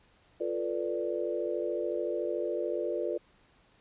sine chord, B half-diminished seventh, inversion second, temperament equal, 349.2 / 440 / 493.9 / 587.3 Hz, F4 / A4 / B4 / D5, 0 / 0 / 0 / 0 cents, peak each -34 / -36 / -35 / -35 dBFS, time 0.4-3.18 s, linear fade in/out 10 ms, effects pink hiss -64 dBFS RMS until 3.8 s + resampled to 8000 Hz

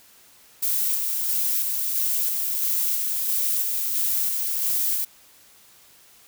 violet noise with tremolo, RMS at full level -23 dBFS, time 0.62-5.05 s, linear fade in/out 10 ms, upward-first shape square, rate 1.5 Hz, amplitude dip 25%, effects white hiss -53 dBFS RMS until 6.27 s

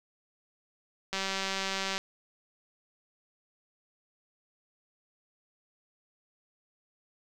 click train, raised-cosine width 0.2 ms, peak -15 dBFS, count 165, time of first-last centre 1.13-1.98 s, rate 193 Hz, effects none

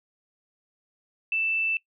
sine tone, 2652 Hz, E7, 10 cents sharp, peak -23 dBFS, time 1.32-1.77 s, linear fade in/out 2 ms, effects noise-tail reverb RT60 0.1 s tail -20 dB re dry

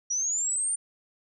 sine linear sweep, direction up, 5730 to 9070 Hz, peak -25 dBFS, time 0.1-0.76 s, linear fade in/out 10 ms, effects none

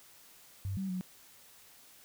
sine tone with pitch steps, 97.3 / 192.2 / 183.7 Hz, G2 / G3 / F#3, -12 / -34 / -12 cents, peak -33 dBFS, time 0.65-1.01 s, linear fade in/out 0 ms, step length 120 ms, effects white hiss -58 dBFS RMS until 2.04 s

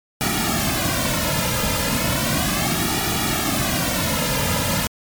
pink noise with flanger, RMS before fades -21 dBFS, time 0.21-4.87 s, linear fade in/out 0 ms, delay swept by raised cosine 1.9 to 2.69 ms, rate 0.35 Hz, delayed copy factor -1, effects MP3 96 kbps

